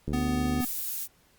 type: click train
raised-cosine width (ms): 3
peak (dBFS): -19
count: 40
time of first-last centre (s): 0.08-0.604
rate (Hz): 74.4
type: tone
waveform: square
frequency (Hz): 249.2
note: B3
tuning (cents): +16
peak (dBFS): -28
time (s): 0.13-0.65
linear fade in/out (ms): 5
type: noise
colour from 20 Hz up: violet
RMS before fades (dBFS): -32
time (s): 0.59-1.08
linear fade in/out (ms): 50
effects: pink hiss -63 dBFS RMS until 1.38 s + Opus 48 kbps